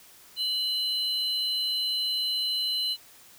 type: tone pair together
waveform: triangle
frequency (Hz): 2960 / 4066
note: F#7 / B7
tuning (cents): 0 / +50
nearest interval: perfect fourth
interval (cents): 550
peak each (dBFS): -29 / -26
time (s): 0.36-2.97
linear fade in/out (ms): 50
effects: white hiss -53 dBFS RMS until 3.38 s